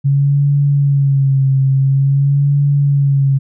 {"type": "tone with vibrato", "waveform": "sine", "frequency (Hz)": 138.5, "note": "C#3", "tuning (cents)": -1, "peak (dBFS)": -9, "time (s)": [0.04, 3.39], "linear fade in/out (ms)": 20, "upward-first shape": "sine", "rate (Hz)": 0.48, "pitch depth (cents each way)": 50, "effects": []}